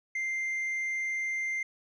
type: tone with tanh clipping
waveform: triangle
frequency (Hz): 2093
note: C7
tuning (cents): 0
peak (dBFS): -30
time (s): 0.15-1.63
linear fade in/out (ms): 5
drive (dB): 7
effects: none